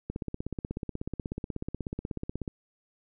click train, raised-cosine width 3 ms, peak -20 dBFS, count 40, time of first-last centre 0.1-2.478 s, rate 16.4 Hz, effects none

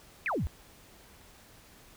sine exponential sweep, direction down, 2600 to 55 Hz, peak -28 dBFS, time 0.26-0.47 s, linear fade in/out 0 ms, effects pink hiss -56 dBFS RMS until 1.96 s

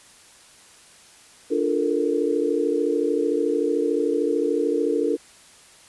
sine chord, Bb major seventh, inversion first, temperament equal with one note detuned, 293.7 / 349.2 / 432.7 / 466.2 Hz, D4 / F4 / A4 / Bb4, 0 / 0 / -29 / 0 cents, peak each -25 / -26 / -25 / -24 dBFS, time 1.5-5.17 s, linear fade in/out 20 ms, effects white hiss -50 dBFS RMS until 5.88 s + resampled to 24000 Hz

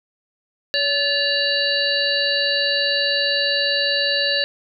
harmonic tone with a mistuned harmonic, 565 Hz, C#5, 33 cents sharp, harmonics 1 / 3 / 5 / 7 / 8, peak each -25 / -23 / -25 / -22 / -24 dBFS, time 0.74-4.44 s, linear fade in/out 0 ms, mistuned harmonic 3, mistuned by +40 cents, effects none

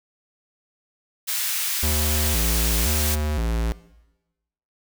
white high-pass noise, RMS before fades -25 dBFS, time 1.27-3.16 s, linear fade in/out 20 ms, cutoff 1500 Hz, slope 12 dB/octave
square tone with vibrato, 65.41 Hz, C2, in tune, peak -22 dBFS, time 1.83-3.72 s, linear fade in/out 0 ms, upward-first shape square, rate 0.97 Hz, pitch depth 250 cents each way
effects noise-tail reverb RT60 1.0 s tail -18 dB re dry

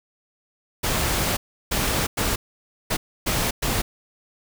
pink noise bursts at uneven times, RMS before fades -23 dBFS, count 6, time 0.83-1.37 / 1.71-2.07 / 2.17-2.36 / 2.9-2.97 / 3.26-3.51 / 3.62-3.82 s, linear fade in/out 10 ms, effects none

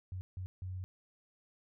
sine tone bursts at uneven times, 92.5 Hz, F#2, in tune, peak -38 dBFS, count 3, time 0.12-0.21 / 0.37-0.46 / 0.62-0.84 s, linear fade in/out 0 ms, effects none

